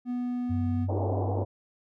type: tone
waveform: triangle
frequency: 246.1 Hz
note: B3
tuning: 6 cents flat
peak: -26 dBFS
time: 0.05-0.88 s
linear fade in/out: 50 ms
type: tone with pitch glide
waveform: sine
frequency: 94 to 98.16 Hz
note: F#2 to G2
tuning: +28 to +3 cents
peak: -27 dBFS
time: 0.49-1.45 s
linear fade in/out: 20 ms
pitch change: +75 cents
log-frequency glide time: 0.65-1.16 s
type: band-pass noise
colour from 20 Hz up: pink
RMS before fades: -32 dBFS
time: 0.88-1.45 s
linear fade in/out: 20 ms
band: 250 to 870 Hz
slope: 48 dB/octave
effects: none